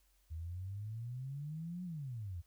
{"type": "exponential two-way sweep", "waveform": "sine", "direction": "up then down", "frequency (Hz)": [77.78, 184, 80.8], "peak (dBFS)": -40, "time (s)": [0.3, 2.42], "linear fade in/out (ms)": 20, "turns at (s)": 1.84, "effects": ["added 47 Hz sine -70 dBFS peak until 2.46 s", "white hiss -75 dBFS RMS until 2.46 s"]}